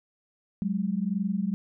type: tone pair together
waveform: sine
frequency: 186.4 / 208.3 Hz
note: F#3 / G#3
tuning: +13 / +5 cents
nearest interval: major second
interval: 192 cents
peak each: -28 dBFS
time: 0.62-1.54 s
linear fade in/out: 0 ms
effects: none